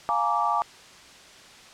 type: chord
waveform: sine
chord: Bb dominant seventh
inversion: second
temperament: just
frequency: 699.2 / 839.1 / 932.3 / 1165.4 Hz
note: F5 / Ab5 / Bb5 / D6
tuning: +2 / +18 / 0 / -14 cents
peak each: -29 / -27 / -28 / -25 dBFS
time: 0.09-0.62 s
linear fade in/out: 0 ms
effects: white hiss -48 dBFS RMS until 1.73 s + low-pass 6000 Hz 12 dB/octave